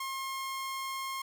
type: tone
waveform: sawtooth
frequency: 1071 Hz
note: C6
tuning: 40 cents sharp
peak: -31 dBFS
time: 0-1.22 s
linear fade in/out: 5 ms
effects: none